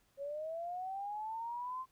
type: linear sweep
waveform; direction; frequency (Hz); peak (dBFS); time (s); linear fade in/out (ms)
sine; up; 547 to 1049; -38; 0.17-1.86; 50
effects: pink hiss -73 dBFS RMS until 1.91 s